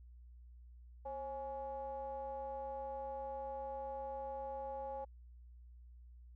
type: ring-modulated tone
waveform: triangle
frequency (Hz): 147.9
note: D3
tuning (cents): +13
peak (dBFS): -36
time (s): 1.05-5.05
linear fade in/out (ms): 10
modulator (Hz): 687
effects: added 60 Hz sine -54 dBFS peak until 6.35 s